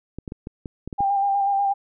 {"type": "clicks", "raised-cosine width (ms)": 3, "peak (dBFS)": -19, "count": 8, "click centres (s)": [0.186, 0.278, 0.321, 0.471, 0.658, 0.876, 0.928, 1.006]}
{"type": "tone with vibrato", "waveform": "sine", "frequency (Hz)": 796, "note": "G5", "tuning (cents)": 26, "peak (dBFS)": -18, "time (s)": [0.98, 1.74], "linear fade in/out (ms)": 20, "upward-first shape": "square", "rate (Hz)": 8.2, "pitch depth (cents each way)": 21}
{"effects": []}